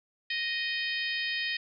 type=harmonic tone; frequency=622.3 Hz; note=D#5; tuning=in tune; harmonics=3 / 4 / 5 / 6 / 7 / 8; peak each=-33 / -35 / -37 / -39 / -40 / -41 dBFS; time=0.3-1.57 s; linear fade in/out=5 ms; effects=none